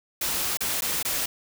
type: noise with dropouts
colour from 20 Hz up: white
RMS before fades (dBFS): -27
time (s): 0.21-1.26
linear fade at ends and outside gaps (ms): 5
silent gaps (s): 0.572-0.606 / 0.809-0.82 / 1.028-1.049
effects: none